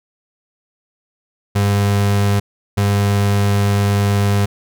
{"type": "tone bursts at uneven times", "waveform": "35% pulse", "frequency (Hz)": 101, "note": "G#2", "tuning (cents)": -48, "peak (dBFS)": -11, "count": 2, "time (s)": [[1.55, 2.4], [2.77, 4.46]], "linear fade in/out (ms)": 10, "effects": []}